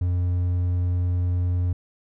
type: tone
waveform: triangle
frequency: 89 Hz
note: F2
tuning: 33 cents sharp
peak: -18 dBFS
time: 0.01-1.73 s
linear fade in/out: 5 ms
effects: none